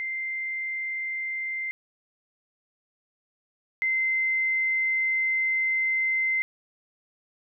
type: tone pair in turn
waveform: sine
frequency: 2087 / 2073 Hz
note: C7 / C7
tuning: -5 / -17 cents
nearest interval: unison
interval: 12 cents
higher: first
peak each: -28 / -22 dBFS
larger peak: second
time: 0-1.71 / 3.82-6.42 s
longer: second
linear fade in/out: 0 ms
effects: none